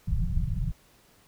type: low-pass noise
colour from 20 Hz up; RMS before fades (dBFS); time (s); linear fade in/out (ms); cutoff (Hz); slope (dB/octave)
pink; -27; 0.07-0.72; 10; 180; 96
effects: pink hiss -60 dBFS RMS until 1.27 s